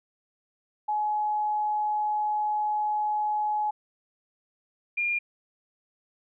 sine tone pair in turn, 845 / 2409 Hz, G#5 / D7, +30 / +43 cents, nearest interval octave + tritone, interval 1813 cents, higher second, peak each -24 dBFS, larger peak neither, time 0.88-3.71 / 4.97-5.19 s, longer first, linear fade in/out 10 ms, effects none

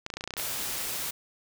clicks, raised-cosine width 0.2 ms, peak -17 dBFS, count 11, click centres 0.064 / 0.102 / 0.139 / 0.17 / 0.209 / 0.24 / 0.276 / 0.307 / 0.338 / 0.368 / 0.398 s
white noise, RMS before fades -33 dBFS, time 0.37-1.11 s, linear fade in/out 10 ms
effects none

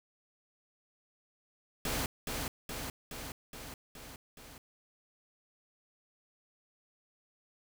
pink noise with echo, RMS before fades -34 dBFS, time 1.85-2.06 s, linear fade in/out 2 ms, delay 420 ms, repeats 6, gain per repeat -3 dB, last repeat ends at 4.58 s, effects none

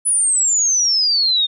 sine exponential sweep, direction down, 10070 to 3632 Hz, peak -13 dBFS, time 0.05-1.47 s, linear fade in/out 20 ms, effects none

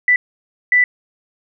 sine tone bursts at uneven times, 1981 Hz, B6, 5 cents sharp, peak -9 dBFS, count 2, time 0.08-0.16 / 0.72-0.84 s, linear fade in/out 2 ms, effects none

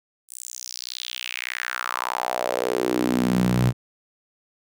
sawtooth tone with high-pass filter sweep, 61.74 Hz, B1, in tune, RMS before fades -25 dBFS, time 0.28-3.73 s, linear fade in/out 50 ms, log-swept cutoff 9300 to 120 Hz, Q 3.7, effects none

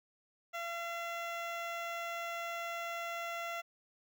15% pulse tone with notch filter, 681 Hz, F5, 44 cents flat, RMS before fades -40 dBFS, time 0.53-3.62 s, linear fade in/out 20 ms, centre 9700 Hz, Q 0.58, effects none

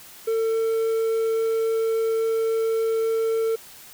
triangle tone, 449.4 Hz, A4, 37 cents sharp, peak -18 dBFS, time 0.27-3.56 s, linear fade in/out 10 ms, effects white hiss -45 dBFS RMS until 3.93 s

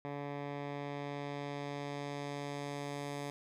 10% pulse tone with low-pass filter sweep, 143.2 Hz, D3, 43 cents flat, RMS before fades -41 dBFS, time 0.05-3.3 s, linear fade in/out 0 ms, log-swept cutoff 2000 to 11000 Hz, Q 0.74, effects 12-bit

